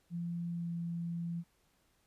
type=tone with pitch glide; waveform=sine; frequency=171.3 to 169.82 Hz; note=F3 to F3; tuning=-33 to -48 cents; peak=-35 dBFS; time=0.1-1.44 s; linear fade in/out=50 ms; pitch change=-15 cents; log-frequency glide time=0.5-0.72 s; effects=pink hiss -73 dBFS RMS until 2.06 s + resampled to 32000 Hz